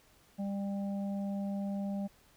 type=harmonic tone; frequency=198.8 Hz; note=G3; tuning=25 cents sharp; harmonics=1 / 3 / 4; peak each=-33 / -44 / -49 dBFS; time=0.38-2.08 s; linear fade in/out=20 ms; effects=pink hiss -64 dBFS RMS until 2.36 s